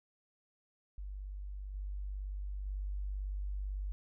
sine tone with level steps, 49 Hz, G1, in tune, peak -40 / -37 / -35 dBFS, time 0.98-3.92 s, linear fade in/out 0 ms, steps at 1.74 / 2.66 s, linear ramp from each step 5 ms, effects none

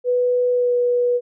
sine tone with pitch glide, 493.9 to 487.9 Hz, B4 to B4, 0 to -21 cents, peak -15 dBFS, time 0.04-1.21 s, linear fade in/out 50 ms, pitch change -21 cents, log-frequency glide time 0.51-0.74 s, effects none

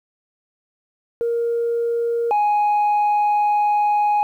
sine tone pair in turn, 468.2 / 832.3 Hz, A#4 / G#5, +8 / +4 cents, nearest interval minor seventh, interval 996 cents, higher second, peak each -17 / -12 dBFS, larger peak second, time 1.21-2.31 / 2.31-4.23 s, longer second, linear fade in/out 0 ms, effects tanh soft clip ceiling -14 dBFS + 9-bit

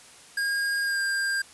square tone with pitch glide, 1623 to 1597.9 Hz, G#6 to G6, -40 to +33 cents, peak -25 dBFS, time 0.37-1.42 s, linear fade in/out 5 ms, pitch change -27 cents, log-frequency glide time 0.83-1.01 s, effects white hiss -50 dBFS RMS until 1.53 s + resampled to 24000 Hz

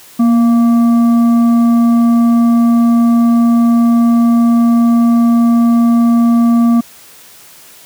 sine tone with frequency modulation, 235.3 Hz, A#3, 16 cents sharp, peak -6 dBFS, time 0.19-6.81 s, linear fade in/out 10 ms, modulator 925 Hz, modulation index 0.26, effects white hiss -39 dBFS RMS until 7.85 s + high-pass 80 Hz 12 dB/octave

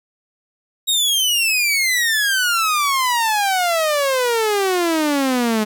sawtooth exponential sweep, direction down, 3809 to 210.1 Hz, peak -12 dBFS, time 0.87-5.65 s, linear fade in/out 20 ms, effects 9-bit

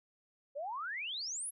sine exponential sweep, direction up, 537 to 11500 Hz, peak -37 dBFS, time 0.55-1.51 s, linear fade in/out 20 ms, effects none

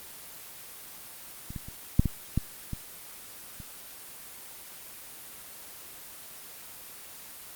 clicks, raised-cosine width 5 ms, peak -26 / -23 / -29 / -6 / -13 / -12 / -20 / -30 dBFS, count 8, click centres 1.505 / 1.562 / 1.685 / 1.995 / 2.057 / 2.376 / 2.733 / 3.602 s, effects white hiss -45 dBFS RMS until 7.55 s + Opus 24 kbps

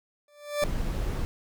40% pulse tone with exponential growth, 587.3 Hz, D5, in tune, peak -20 dBFS, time 0.28-0.64 s, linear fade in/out 2 ms, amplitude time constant 77 ms
brown noise, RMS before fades -29 dBFS, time 0.62-1.25 s, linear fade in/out 0 ms
effects none

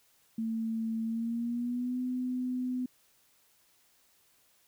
sine tone with pitch glide, 224.6 to 252.1 Hz, A3 to B3, +36 to +36 cents, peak -30 dBFS, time 0.38-2.86 s, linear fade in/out 5 ms, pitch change +200 cents, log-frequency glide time 1.04-2 s, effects white hiss -67 dBFS RMS until 4.67 s

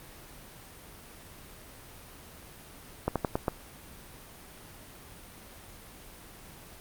slowing click train, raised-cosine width 1 ms, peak -12 dBFS, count 5, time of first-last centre 3.08-3.482 s, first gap 77 ms, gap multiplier 1.18, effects pink hiss -49 dBFS RMS until 6.8 s + Opus 32 kbps

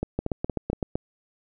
two click trains, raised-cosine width 2 ms, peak -13 / -12 dBFS, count 4 / 7, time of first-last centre 0.03-0.731 / 0.19-0.955 s, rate 4.28 / 7.84 Hz, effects none

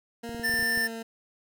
20% pulse tone with pitch glide, 233.2 to 227.2 Hz, A#3 to A#3, +1 to -44 cents, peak -30 dBFS, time 0.23-1.03 s, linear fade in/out 10 ms, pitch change -45 cents, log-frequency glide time 0.79-0.9 s
clicks, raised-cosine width 3 ms, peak -28 dBFS, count 8, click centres 0.293 / 0.347 / 0.397 / 0.495 / 0.54 / 0.593 / 0.626 / 0.775 s
square tone, 1783 Hz, A6, 22 cents sharp, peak -25 dBFS, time 0.43-0.88 s, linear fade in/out 20 ms
effects none

